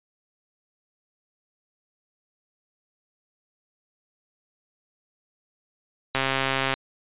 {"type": "click train", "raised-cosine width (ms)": 0.3, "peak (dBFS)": -7, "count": 80, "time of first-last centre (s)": [6.15, 6.74], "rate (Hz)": 134, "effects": ["resampled to 8000 Hz"]}